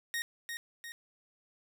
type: tone with echo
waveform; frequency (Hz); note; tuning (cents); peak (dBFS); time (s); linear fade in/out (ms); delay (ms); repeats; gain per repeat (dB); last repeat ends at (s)
sawtooth; 1864.7; A#6; 0; -29; 0.14-0.22; 0; 350; 2; -5; 0.92
effects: none